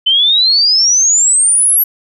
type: exponential sweep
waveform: sine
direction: up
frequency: 3027 to 11840 Hz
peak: -7 dBFS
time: 0.06-1.84 s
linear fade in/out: 10 ms
effects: none